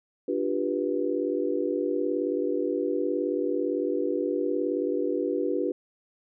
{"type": "chord", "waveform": "sine", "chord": "G dominant seventh", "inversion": "second", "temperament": "just", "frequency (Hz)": [294, 352.8, 392, 490], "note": ["D4", "F4", "G4", "B4"], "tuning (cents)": [2, 18, 0, -14], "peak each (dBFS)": -30, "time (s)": [0.28, 5.72], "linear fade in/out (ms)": 5, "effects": []}